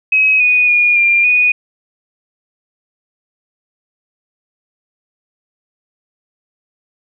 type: tone with pitch steps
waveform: sine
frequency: 2549 / 2476 / 2437 / 2392 / 2471 Hz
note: D#7 / D#7 / D#7 / D7 / D#7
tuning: +41 / -9 / -37 / +31 / -13 cents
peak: -8 dBFS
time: 0.12-1.52 s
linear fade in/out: 5 ms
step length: 280 ms
effects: none